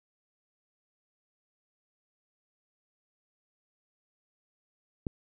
click, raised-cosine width 3 ms, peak -19 dBFS, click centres 5.068 s, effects none

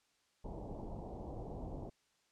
pink low-pass noise, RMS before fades -45 dBFS, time 0.44-1.9 s, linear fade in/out 10 ms, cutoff 880 Hz, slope 48 dB/octave, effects white hiss -75 dBFS RMS until 2.31 s + low-pass 7000 Hz 12 dB/octave

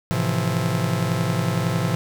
45% pulse chord, F major seventh, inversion first, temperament just, 109.13 / 130.96 / 163.7 / 174.61 Hz, A2 / C3 / E3 / F3, -14 / +2 / -12 / 0 cents, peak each -26 dBFS, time 0.11-1.95 s, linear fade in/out 0 ms, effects none

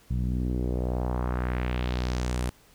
sawtooth tone with low-pass filter sweep, 61.7 Hz, B1, 1 cent flat, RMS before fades -28 dBFS, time 0.1-2.5 s, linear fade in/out 10 ms, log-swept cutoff 150 to 11000 Hz, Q 1.8, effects pink hiss -58 dBFS RMS until 2.74 s

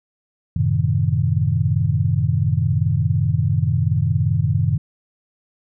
sine chord, F# diminished seventh, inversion none, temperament equal with one note detuned, 92.77 / 110 / 130.81 / 155.56 Hz, F#2 / A2 / C3 / Eb3, +5 / 0 / 0 / 0 cents, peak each -21 dBFS, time 0.56-4.78 s, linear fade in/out 5 ms, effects none

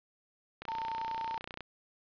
click train, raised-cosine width 0.3 ms, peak -25 dBFS, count 31, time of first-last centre 0.62-1.607 s, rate 30.4 Hz
sine tone, 903 Hz, A5, 45 cents sharp, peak -34 dBFS, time 0.68-1.38 s, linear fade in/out 0 ms
effects resampled to 11025 Hz + 9-bit

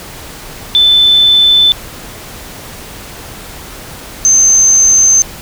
sine tone pair in turn, 3520 / 6257 Hz, A7 / G8, 0 / -4 cents, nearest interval minor seventh, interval 996 cents, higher second, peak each -4 dBFS, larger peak neither, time 0.75-1.72 / 4.25-5.22 s, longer neither, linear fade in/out 0 ms, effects pink hiss -29 dBFS RMS until 5.41 s

